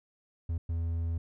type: tone bursts at uneven times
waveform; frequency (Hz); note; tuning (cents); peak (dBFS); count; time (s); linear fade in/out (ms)
triangle; 83.3; E2; +19; -27; 2; 0.49-0.58 / 0.69-1.18; 5
effects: none